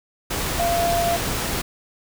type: tone in noise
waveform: sine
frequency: 686 Hz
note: F5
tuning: 31 cents flat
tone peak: -19 dBFS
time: 0.59-1.17 s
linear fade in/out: 10 ms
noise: pink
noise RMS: -25 dBFS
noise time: 0.3-1.62 s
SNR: +3 dB
effects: none